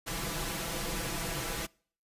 pink noise with comb filter, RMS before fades -35 dBFS, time 0.06-1.67 s, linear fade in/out 20 ms, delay 6 ms, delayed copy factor +0.95, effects noise-tail reverb RT60 0.5 s tail -26 dB re dry + resampled to 32000 Hz

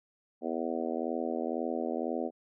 harmonic tone, 82 Hz, E2, 9 cents flat, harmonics 3 / 4 / 5 / 6 / 7 / 8 / 9, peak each -36 / -37 / -38 / -39 / -39 / -40 / -41 dBFS, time 0.41-2.31 s, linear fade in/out 50 ms, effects none

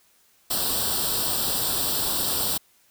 white noise with comb filter, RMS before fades -25 dBFS, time 0.5-2.58 s, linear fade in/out 10 ms, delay 0.23 ms, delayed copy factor +0.8, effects white hiss -61 dBFS RMS until 2.9 s

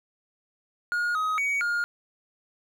triangle tone with pitch steps, 1433 / 1262 / 2253 / 1419 Hz, F6 / D#6 / C#7 / F6, +44 / +24 / +28 / +27 cents, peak -22 dBFS, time 0.92-1.84 s, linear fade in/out 0 ms, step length 230 ms, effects none

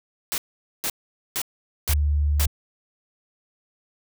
white noise bursts, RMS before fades -26 dBFS, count 5, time 0.32-2.455 s, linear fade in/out 0 ms, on 59 ms, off 460 ms
sine tone, 73.42 Hz, D2, in tune, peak -18 dBFS, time 1.89-2.47 s, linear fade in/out 5 ms
effects none

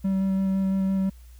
triangle tone with vibrato, 192.1 Hz, G3, 35 cents flat, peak -19 dBFS, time 0.04-1.1 s, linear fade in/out 10 ms, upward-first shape square, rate 5.9 Hz, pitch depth 8 cents each way, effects added 60 Hz sine -44 dBFS peak until 1.39 s + white hiss -60 dBFS RMS until 1.39 s

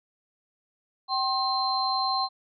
sine tone cluster, 772 / 1061 / 4130 Hz, G5 / C6 / C8, -27 / +24 / -23 cents, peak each -28 dBFS, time 1.08-2.29 s, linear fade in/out 50 ms, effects none

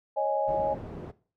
sine chord, C# suspended second, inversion none, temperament equal with one note detuned, 550.2 / 622.3 / 830.6 Hz, C#5 / D#5 / G#5, -13 / 0 / 0 cents, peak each -29 / -29 / -28 dBFS, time 0.16-0.75 s, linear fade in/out 20 ms
white low-pass noise, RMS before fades -40 dBFS, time 0.47-1.12 s, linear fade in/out 20 ms, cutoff 390 Hz, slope 12 dB/octave
effects noise-tail reverb RT60 0.4 s tail -18 dB re dry

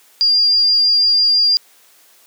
sine tone, 4802 Hz, D8, 38 cents sharp, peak -10 dBFS, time 0.21-1.57 s, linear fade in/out 0 ms, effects white hiss -50 dBFS RMS until 2.26 s + high-pass 300 Hz 12 dB/octave

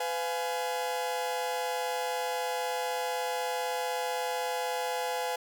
40% pulse chord, F diminished, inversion second, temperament just, 502.9 / 698.5 / 838.1 Hz, Cb5 / F5 / Ab5, +31 / 0 / +16 cents, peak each -33 / -36 / -33 dBFS, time 0-5.36 s, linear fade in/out 5 ms, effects none

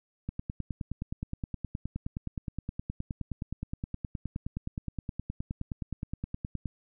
click train, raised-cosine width 5 ms, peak -21 dBFS, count 62, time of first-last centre 0.29-6.657 s, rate 9.58 Hz, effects none

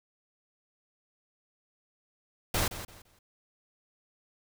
pink noise with echo, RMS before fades -28 dBFS, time 2.54-2.68 s, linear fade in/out 5 ms, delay 170 ms, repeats 3, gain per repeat -12 dB, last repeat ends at 3.19 s, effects none

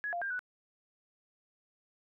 sine tone with pitch steps, 1679 / 695 / 1596 / 1484 Hz, G#6 / F5 / G6 / F#6, +18 / -9 / +31 / +5 cents, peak -33 dBFS, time 0.04-0.392 s, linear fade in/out 0 ms, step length 88 ms, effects none

